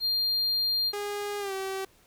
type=tone; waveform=triangle; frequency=4200 Hz; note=C8; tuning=6 cents sharp; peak=-23 dBFS; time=0-0.93 s; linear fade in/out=50 ms
type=tone with pitch glide; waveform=sawtooth; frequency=410 to 384.8 Hz; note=G#4 to G4; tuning=-22 to -32 cents; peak=-27 dBFS; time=0.93-1.85 s; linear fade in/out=5 ms; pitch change=-110 cents; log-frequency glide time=1.39-1.53 s
effects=pink hiss -61 dBFS RMS until 2.06 s